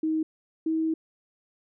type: tone pair in turn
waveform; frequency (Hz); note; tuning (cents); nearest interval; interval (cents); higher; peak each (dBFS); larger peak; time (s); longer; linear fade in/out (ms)
sine; 315.6 / 320.4; D#4 / E4; +25 / -49; unison; 26; second; -23 / -23; neither; 0.03-0.23 / 0.66-0.94; second; 5
effects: none